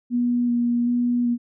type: tone with vibrato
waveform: sine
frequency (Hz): 240.8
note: B3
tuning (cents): -44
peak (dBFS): -18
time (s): 0.1-1.38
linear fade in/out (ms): 50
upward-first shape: square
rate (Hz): 1.3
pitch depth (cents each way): 12
effects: none